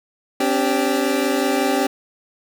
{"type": "chord", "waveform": "25% pulse", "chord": "C suspended second", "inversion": "none", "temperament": "equal with one note detuned", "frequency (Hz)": [261.6, 287, 392], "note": ["C4", "D4", "G4"], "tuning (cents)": [0, -40, 0], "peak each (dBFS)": -18, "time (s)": [0.4, 1.87], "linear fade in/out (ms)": 5, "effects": []}